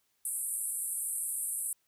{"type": "band-pass noise", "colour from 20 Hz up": "pink", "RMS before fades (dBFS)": -35, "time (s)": [0.25, 1.73], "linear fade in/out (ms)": 2, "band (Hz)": [8300, 12000], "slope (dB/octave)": 96, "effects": ["white hiss -75 dBFS RMS until 1.87 s"]}